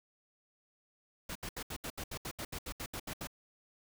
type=noise bursts; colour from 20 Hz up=pink; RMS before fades=-41 dBFS; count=15; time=1.29-3.272 s; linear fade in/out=5 ms; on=64 ms; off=73 ms; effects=none